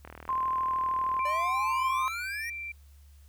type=click train; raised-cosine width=0.5 ms; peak=-28 dBFS; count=46; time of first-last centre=0.05-1.192 s; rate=39.4 Hz
type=tone with vibrato; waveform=sine; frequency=1045 Hz; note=C6; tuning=2 cents flat; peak=-26 dBFS; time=0.29-2.08 s; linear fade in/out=0 ms; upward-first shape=sine; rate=13 Hz; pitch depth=17 cents each way
type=tone; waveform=sine; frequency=2352 Hz; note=D7; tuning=2 cents sharp; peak=-35 dBFS; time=1.19-2.72 s; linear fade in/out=5 ms
type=exponential sweep; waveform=square; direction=up; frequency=582 to 1921 Hz; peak=-36 dBFS; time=1.25-2.5 s; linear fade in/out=5 ms
effects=added 71 Hz sine -51 dBFS peak until 3.28 s + white hiss -66 dBFS RMS until 3.28 s